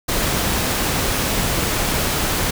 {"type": "noise", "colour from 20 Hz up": "pink", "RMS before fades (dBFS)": -20, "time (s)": [0.08, 2.51], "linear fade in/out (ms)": 10, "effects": []}